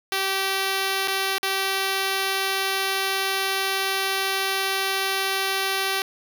5% pulse tone with dropouts, 386.9 Hz, G4, 23 cents flat, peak -11 dBFS, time 0.12-6.02 s, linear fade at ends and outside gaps 1 ms, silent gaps 1.075-1.081 / 1.382-1.43 s, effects none

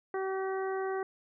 harmonic tone, 382.6 Hz, G4, 42 cents flat, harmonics 1 / 2 / 3 / 4 / 5, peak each -32 / -38 / -42 / -44 / -46 dBFS, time 0.14-1.03 s, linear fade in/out 2 ms, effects none

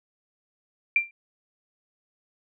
sine tone with exponential decay, 2365 Hz, D7, 12 cents sharp, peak -14 dBFS, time 0.96-1.11 s, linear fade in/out 2 ms, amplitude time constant 32 ms, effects none

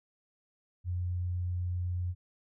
sine tone, 89.2 Hz, F2, 37 cents sharp, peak -30 dBFS, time 0.84-2.15 s, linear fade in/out 50 ms, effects none

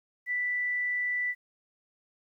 sine tone, 1975.5 Hz, B6, in tune, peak -27 dBFS, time 0.26-1.35 s, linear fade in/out 50 ms, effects 11-bit

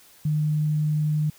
sine tone, 151.9 Hz, D#3, 41 cents flat, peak -20 dBFS, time 0.25-1.3 s, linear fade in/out 5 ms, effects white hiss -53 dBFS RMS until 1.38 s

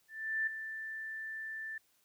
sine tone with ADSR envelope, 1769 Hz, A6, 9 cents sharp, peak -29 dBFS, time 0.08-1.78 s, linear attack 390 ms, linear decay 6 ms, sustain -10 dB, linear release 4 ms, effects white hiss -72 dBFS RMS until 2.04 s

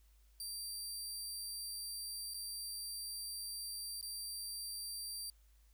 20% pulse tone with dropouts, 4699 Hz, D8, in tune, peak -36 dBFS, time 0.4-5.3 s, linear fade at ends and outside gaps 1 ms, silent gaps 2.337-2.343 / 4.012-4.027 s, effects added 52 Hz sine -63 dBFS peak until 5.73 s + white hiss -75 dBFS RMS until 5.73 s

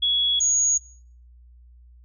sine tone pair in turn, 3360 / 6679 Hz, G#7 / G#8, +19 / +9 cents, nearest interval octave, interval 1190 cents, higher second, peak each -18 dBFS, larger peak neither, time 0.02-0.4 / 0.4-0.78 s, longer neither, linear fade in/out 10 ms, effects noise-tail reverb RT60 0.5 s tail -19 dB re dry + added 60 Hz sine -47 dBFS peak until 2.04 s

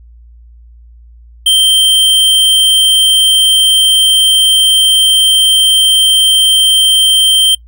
square tone, 3136 Hz, G7, in tune, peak -6 dBFS, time 1.46-7.55 s, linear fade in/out 5 ms, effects noise-tail reverb RT60 0.1 s tail -24 dB re dry + added 58 Hz sine -35 dBFS peak until 7.67 s

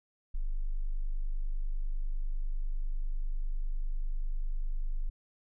sine tone, 25.03 Hz, G0, 37 cents sharp, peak -28 dBFS, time 0.34-5.1 s, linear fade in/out 10 ms, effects none

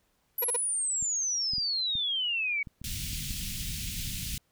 sine exponential sweep, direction down, 11820 to 2223 Hz, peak -27 dBFS, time 0.38-2.63 s, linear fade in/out 5 ms
30% pulse tone bursts, 483 Hz, B4, 39 cents flat, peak -27 dBFS, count 3, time 0.42-0.565 s, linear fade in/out 5 ms, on 23 ms, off 38 ms
clicks, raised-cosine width 5 ms, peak -30 dBFS, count 9, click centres 1.026 / 1.535 / 1.582 / 1.954 / 2.672 / 2.816 / 2.848 / 3.132 / 3.307 s
pink band-stop noise, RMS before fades -35 dBFS, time 2.84-4.38 s, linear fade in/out 2 ms, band 190 to 2600 Hz, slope 24 dB/octave
effects pink hiss -72 dBFS RMS until 4.51 s

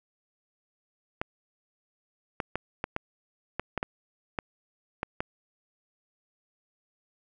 clicks, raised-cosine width 0.5 ms, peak -14 dBFS, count 11, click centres 1.215 / 2.402 / 2.556 / 2.841 / 2.964 / 3.596 / 3.777 / 3.829 / 4.388 / 5.031 / 5.205 s, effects none

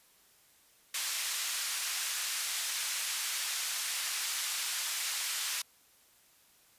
white band-pass noise, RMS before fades -35 dBFS, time 0.94-5.62 s, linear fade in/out 5 ms, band 1400 to 9100 Hz, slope 12 dB/octave, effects white hiss -64 dBFS RMS until 6.78 s + resampled to 32000 Hz

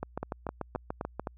two click trains, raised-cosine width 1 ms, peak -19 / -19 dBFS, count 9 / 5, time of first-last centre 0.03-1.196 / 0.23-1.272 s, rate 6.86 / 3.84 Hz, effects added 60 Hz sine -52 dBFS peak until 1.37 s

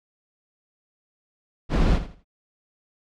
brown noise with echo, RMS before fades -19 dBFS, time 1.69-2 s, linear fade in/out 50 ms, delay 82 ms, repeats 3, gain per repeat -12 dB, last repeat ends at 2.246 s, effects low-pass 5000 Hz 12 dB/octave

